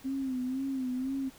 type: tone with vibrato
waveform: sine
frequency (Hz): 261.6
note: C4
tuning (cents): 0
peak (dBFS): -30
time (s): 0.04-1.3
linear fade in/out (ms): 20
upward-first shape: sine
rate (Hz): 2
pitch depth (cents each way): 70
effects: pink hiss -55 dBFS RMS until 1.38 s